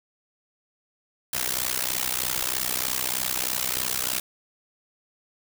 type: noise with amplitude modulation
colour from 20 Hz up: white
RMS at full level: -23 dBFS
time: 1.33-4.2 s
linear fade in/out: 5 ms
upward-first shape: sine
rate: 63.2 Hz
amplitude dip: 100%
effects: none